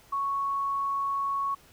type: tone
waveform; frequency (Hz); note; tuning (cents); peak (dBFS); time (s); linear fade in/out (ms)
sine; 1108.7; C#6; 0; -26; 0.12-1.55; 10
effects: pink hiss -57 dBFS RMS until 1.72 s